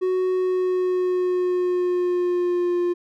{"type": "tone with pitch glide", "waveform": "triangle", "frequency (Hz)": [370, 351.9], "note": ["F#4", "F4"], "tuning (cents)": [0, 13], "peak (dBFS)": -17, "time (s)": [0.01, 2.94], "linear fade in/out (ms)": 20, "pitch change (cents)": -87, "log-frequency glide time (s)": [0.32, 2.8], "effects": []}